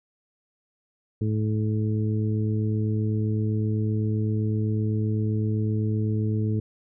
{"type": "harmonic tone", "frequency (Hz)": 107.8, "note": "A2", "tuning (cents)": -35, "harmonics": [1, 2, 3, 4], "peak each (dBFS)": [-23, -29, -33, -35], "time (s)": [1.21, 6.6], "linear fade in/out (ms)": 5, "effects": []}